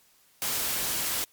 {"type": "noise", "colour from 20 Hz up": "white", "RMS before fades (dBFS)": -29, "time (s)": [0.42, 1.24], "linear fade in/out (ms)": 0, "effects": ["white hiss -62 dBFS RMS until 1.32 s", "MP3 96 kbps"]}